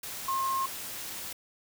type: tone in noise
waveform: sine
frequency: 1068 Hz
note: C6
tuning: 35 cents sharp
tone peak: -27 dBFS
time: 0.28-0.66 s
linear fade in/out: 5 ms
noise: white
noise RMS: -39 dBFS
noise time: 0.03-1.33 s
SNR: +9 dB
effects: none